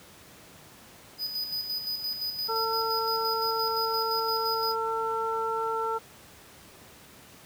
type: tone with tremolo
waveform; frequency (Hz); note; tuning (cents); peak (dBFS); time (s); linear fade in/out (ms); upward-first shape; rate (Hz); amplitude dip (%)
square; 4978; D#8; 0; -29; 1.18-4.76; 50; square; 5.8; 50
type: harmonic tone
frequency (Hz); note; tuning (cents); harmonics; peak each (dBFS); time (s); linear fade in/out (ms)
449.3; A4; +36; 1 / 2 / 3; -31 / -31 / -31; 2.48-5.99; 20
effects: pink hiss -51 dBFS RMS until 7.45 s + high-pass 80 Hz 12 dB/octave